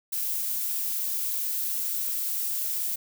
violet noise, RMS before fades -29 dBFS, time 0.12-2.96 s, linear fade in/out 10 ms, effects none

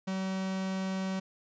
45% pulse tone, 190 Hz, F#3, 46 cents sharp, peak -31 dBFS, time 0.07-1.2 s, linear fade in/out 10 ms, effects resampled to 16000 Hz + 12-bit

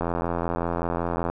click train, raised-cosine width 1 ms, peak -12 dBFS, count 111, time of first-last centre 0.01-1.3 s, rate 85.3 Hz, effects none

